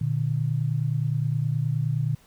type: tone pair together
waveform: sine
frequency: 119.8 / 149.4 Hz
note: A#2 / D3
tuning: +48 / +30 cents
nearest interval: major third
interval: 382 cents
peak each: -25 dBFS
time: 0.01-2.15 s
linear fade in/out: 5 ms
effects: pink hiss -58 dBFS RMS until 2.26 s